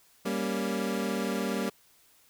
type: chord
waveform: 25% pulse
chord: G diminished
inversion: none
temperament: equal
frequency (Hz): 196 / 233.1 / 277.2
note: G3 / Bb3 / Db4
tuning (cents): 0 / 0 / 0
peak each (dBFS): -28 / -29 / -32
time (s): 0.25-1.7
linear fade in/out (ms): 10
effects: white hiss -62 dBFS RMS until 2.29 s